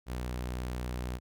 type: tone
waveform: sawtooth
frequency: 61.74 Hz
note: B1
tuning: in tune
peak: -30 dBFS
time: 0.06-1.2 s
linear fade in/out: 50 ms
effects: none